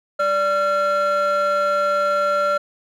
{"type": "tone pair together", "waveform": "triangle", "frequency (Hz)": [584, 1368.7], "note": ["D5", "F6"], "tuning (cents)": [-10, -35], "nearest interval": "octave + minor third", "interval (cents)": 1475, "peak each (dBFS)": -16, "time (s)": [0.19, 2.58], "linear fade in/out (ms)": 10, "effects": ["tanh soft clip ceiling -12 dBFS"]}